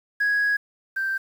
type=tone pair in turn; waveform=sine; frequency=1661.2 / 1568 Hz; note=G#6 / G6; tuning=0 / 0 cents; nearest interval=minor second; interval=100 cents; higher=first; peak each=-17 / -22 dBFS; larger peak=first; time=0.2-0.57 / 0.96-1.18 s; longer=first; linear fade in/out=10 ms; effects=tanh soft clip ceiling -17 dBFS + 8-bit